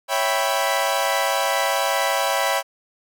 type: chord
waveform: sawtooth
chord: C# half-diminished seventh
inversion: none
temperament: equal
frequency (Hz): 554.4 / 659.3 / 784 / 987.8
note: C#5 / E5 / G5 / B5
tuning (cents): 0 / 0 / 0 / 0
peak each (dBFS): -21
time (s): 0.08-2.63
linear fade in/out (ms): 50
effects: none